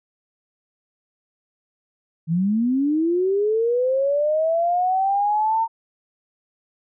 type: linear sweep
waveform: sine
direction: up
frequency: 155.56 to 917 Hz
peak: -17 dBFS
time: 2.27-5.68 s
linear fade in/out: 50 ms
effects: none